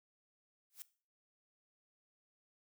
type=noise with exponential growth; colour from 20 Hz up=blue; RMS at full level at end=-44 dBFS; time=0.7-0.82 s; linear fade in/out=0 ms; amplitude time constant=25 ms; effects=noise-tail reverb RT60 0.4 s tail -18 dB re dry